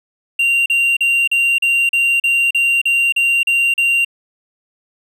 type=tone bursts; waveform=triangle; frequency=2767 Hz; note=F7; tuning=17 cents flat; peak=-10 dBFS; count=12; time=0.39-4.048 s; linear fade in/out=5 ms; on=270 ms; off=38 ms; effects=none